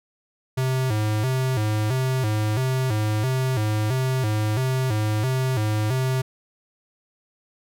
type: tone with vibrato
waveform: square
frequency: 118.1 Hz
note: A#2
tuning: 23 cents sharp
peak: -21 dBFS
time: 0.57-6.22 s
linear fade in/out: 10 ms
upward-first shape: square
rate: 1.5 Hz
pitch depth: 170 cents each way
effects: none